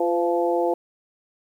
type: harmonic tone with a mistuned harmonic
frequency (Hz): 172.9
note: F3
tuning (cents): -17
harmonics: 2 / 3 / 4 / 5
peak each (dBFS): -23 / -23 / -26 / -28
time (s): 0-0.74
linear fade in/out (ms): 5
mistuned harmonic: 3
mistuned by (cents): -31
effects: 9-bit